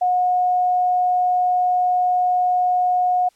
sine tone, 725 Hz, F#5, 35 cents flat, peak -15 dBFS, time 0.01-3.29 s, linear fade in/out 10 ms, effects white hiss -60 dBFS RMS until 3.35 s + low-pass 9000 Hz 12 dB/octave

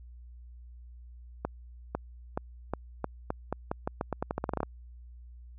accelerating click train, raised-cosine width 1 ms, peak -16 dBFS, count 20, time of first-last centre 1.45-4.631 s, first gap 500 ms, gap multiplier 0.85, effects added 60 Hz sine -46 dBFS peak until 5.58 s

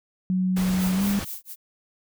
sine tone with pitch glide, 185.1 to 200.7 Hz, F#3 to G3, +1 to +41 cents, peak -20 dBFS, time 0.3-1.19 s, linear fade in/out 0 ms, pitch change +140 cents, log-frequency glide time 0.94-1.04 s
pink noise, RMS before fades -33 dBFS, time 0.56-1.25 s, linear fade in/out 10 ms
violet noise with tremolo, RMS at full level -33 dBFS, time 0.78-1.56 s, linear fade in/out 50 ms, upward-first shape sine, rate 4.2 Hz, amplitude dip 100%
effects none

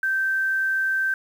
sine tone with quantisation, 1557 Hz, G6, 12 cents flat, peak -20 dBFS, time 0.03-1.14 s, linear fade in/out 2 ms, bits 8, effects none

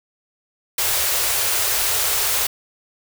white band-stop noise, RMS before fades -20 dBFS, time 0.78-2.47 s, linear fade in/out 5 ms, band 120 to 360 Hz, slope 48 dB/octave, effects none

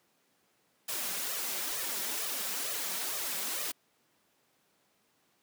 white noise with flanger, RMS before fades -35 dBFS, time 0.88-3.72 s, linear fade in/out 10 ms, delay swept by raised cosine 1.6 to 5.3 ms, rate 2.2 Hz, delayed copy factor +0.8, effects pink hiss -71 dBFS RMS until 5.42 s + high-pass 200 Hz 12 dB/octave

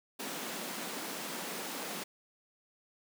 pink high-pass noise, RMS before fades -40 dBFS, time 0.19-2.04 s, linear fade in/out 10 ms, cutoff 180 Hz, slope 48 dB/octave, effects none

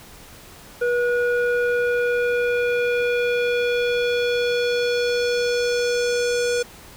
square tone with low-pass filter sweep, 484 Hz, B4, 35 cents flat, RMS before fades -21 dBFS, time 0.81-6.63 s, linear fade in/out 10 ms, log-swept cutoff 1300 to 7300 Hz, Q 1.8, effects pink hiss -44 dBFS RMS until 6.96 s

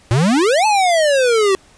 square exponential two-way sweep, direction up then down, 110 to 880 to 375.4 Hz, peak -12 dBFS, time 0.11-1.55 s, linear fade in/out 0 ms, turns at 0.66 s, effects pink hiss -49 dBFS RMS until 1.77 s + resampled to 22050 Hz

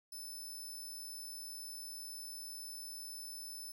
15% pulse tone, 5274 Hz, E8, in tune, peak -39 dBFS, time 0.12-3.72 s, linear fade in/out 5 ms, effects none

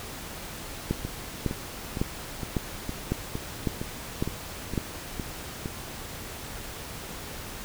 two click trains, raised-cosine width 3 ms, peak -18 / -12 dBFS, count 11 / 8, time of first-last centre 1.05-5.658 / 0.91-4.777 s, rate 2.17 / 1.81 Hz, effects pink hiss -39 dBFS RMS until 7.64 s

